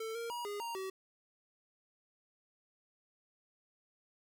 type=tone with pitch steps; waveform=square; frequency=445.3 / 464.7 / 958 / 410.2 / 933 / 381 Hz; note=A4 / A#4 / A#5 / G#4 / A#5 / G4; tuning=+21 / -5 / +47 / -21 / +1 / -49 cents; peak=-39 dBFS; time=0-0.9 s; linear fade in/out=5 ms; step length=150 ms; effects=none